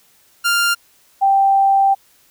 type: tone pair in turn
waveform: sawtooth / sine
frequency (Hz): 1396.9 / 784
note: F6 / G5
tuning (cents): 0 / 0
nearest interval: minor seventh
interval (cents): 1000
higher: first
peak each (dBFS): -10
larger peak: neither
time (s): 0.44-0.75 / 1.21-1.95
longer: second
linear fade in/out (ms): 20
effects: white hiss -54 dBFS RMS until 2.3 s